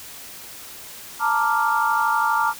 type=chord; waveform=sine; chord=Bb major seventh; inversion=third; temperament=equal; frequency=880 / 932.3 / 1174.7 / 1396.9 Hz; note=A5 / Bb5 / D6 / F6; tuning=0 / 0 / 0 / 0 cents; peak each=-23 dBFS; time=1.19-2.54 s; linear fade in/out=50 ms; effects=white hiss -39 dBFS RMS until 2.59 s